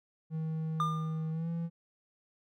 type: tone with pitch glide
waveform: triangle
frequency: 159.1 to 167.59 Hz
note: D#3 to E3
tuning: +39 to +29 cents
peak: -30 dBFS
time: 0.3-1.7 s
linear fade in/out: 50 ms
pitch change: +90 cents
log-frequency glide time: 1.32-1.49 s
type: tone with exponential decay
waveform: triangle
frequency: 1204 Hz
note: D6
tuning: 43 cents sharp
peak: -24 dBFS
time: 0.8-1.31 s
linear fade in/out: 1 ms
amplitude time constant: 110 ms
effects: none